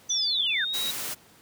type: linear sweep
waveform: sine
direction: down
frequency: 6120 to 1400 Hz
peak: -25 dBFS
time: 0.09-0.65 s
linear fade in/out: 10 ms
type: tone with pitch glide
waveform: sine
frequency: 3484 to 3821 Hz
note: A7 to A#7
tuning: -18 to +42 cents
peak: -27 dBFS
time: 0.1-0.91 s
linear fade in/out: 5 ms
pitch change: +160 cents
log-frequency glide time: 0.52-0.75 s
type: noise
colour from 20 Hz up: white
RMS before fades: -33 dBFS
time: 0.73-1.15 s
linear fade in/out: 20 ms
effects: pink hiss -55 dBFS RMS until 1.41 s + high-pass 100 Hz 12 dB/octave